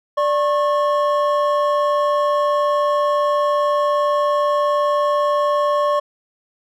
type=tone pair together; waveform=triangle; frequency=587.3 / 1089.9 Hz; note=D5 / C#6; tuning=0 / -30 cents; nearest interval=major seventh; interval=1070 cents; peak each=-15 / -17 dBFS; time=0.17-6 s; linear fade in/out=10 ms; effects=none